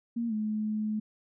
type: tone with pitch glide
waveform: sine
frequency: 233.7 to 214.3 Hz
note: A#3 to A3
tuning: +5 to -45 cents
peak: -28 dBFS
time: 0.16-1 s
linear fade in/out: 10 ms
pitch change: -150 cents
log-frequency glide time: 0.28-0.33 s
effects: none